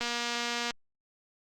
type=click train; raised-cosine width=0.2 ms; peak=-15 dBFS; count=167; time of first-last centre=0.01-0.707 s; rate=238 Hz; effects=Opus 32 kbps